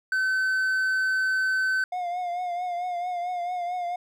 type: tone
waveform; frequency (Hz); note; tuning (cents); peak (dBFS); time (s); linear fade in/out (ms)
triangle; 1527; G6; -46; -20; 0.12-1.84; 2
type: tone with vibrato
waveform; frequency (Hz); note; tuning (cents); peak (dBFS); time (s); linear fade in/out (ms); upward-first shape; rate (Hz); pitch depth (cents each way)
triangle; 712; F5; +33; -25; 1.92-3.96; 5; triangle; 4.5; 53
effects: none